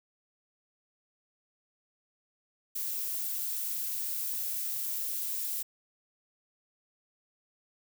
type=noise; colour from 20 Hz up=violet; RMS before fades=-34 dBFS; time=2.75-5.63 s; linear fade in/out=10 ms; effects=none